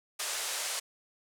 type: band-pass noise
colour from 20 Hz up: white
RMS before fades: -35 dBFS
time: 0.19-0.8 s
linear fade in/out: 10 ms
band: 480 to 10000 Hz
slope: 24 dB/octave
effects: none